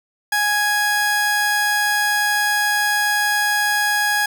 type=tone pair together; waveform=45% pulse; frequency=830.6 / 1661.2 Hz; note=G#5 / G#6; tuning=0 / 0 cents; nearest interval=octave; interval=1200 cents; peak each=-22 / -18 dBFS; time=0.32-4.26 s; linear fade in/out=5 ms; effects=none